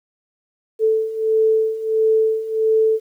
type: beating tone pair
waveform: sine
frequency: 439.4 / 440.9 Hz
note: A4 / A4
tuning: -2 / +4 cents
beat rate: 1.5 Hz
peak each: -20 / -16 dBFS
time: 0.79-3 s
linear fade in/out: 50 ms
effects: 9-bit